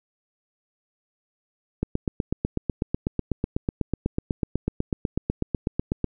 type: click train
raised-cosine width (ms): 3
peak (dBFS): -10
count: 35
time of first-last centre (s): 1.83-6.043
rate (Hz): 8.07
effects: none